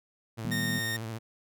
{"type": "tone with vibrato", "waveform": "sawtooth", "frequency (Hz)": 112.3, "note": "A2", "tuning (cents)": 36, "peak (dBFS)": -31, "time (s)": [0.37, 1.19], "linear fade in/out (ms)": 20, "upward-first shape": "triangle", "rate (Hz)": 14, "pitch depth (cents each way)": 73}
{"type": "chord", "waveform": "sine", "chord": "Eb augmented", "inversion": "none", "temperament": "just", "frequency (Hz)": [155.56, 194.45, 243.1], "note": ["Eb3", "G3", "B3"], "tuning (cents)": [0, -14, -27], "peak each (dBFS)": -35, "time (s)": [0.45, 0.79], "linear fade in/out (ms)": 0}
{"type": "tone", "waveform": "sawtooth", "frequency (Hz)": 1841, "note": "A#6", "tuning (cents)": -22, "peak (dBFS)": -27, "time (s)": [0.51, 0.97], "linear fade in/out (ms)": 10}
{"effects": []}